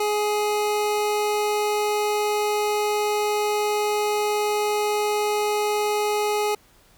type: tone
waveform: 25% pulse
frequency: 418.6 Hz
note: G#4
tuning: 14 cents sharp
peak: -17 dBFS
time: 0-6.55 s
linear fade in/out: 5 ms
effects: pink hiss -56 dBFS RMS until 6.97 s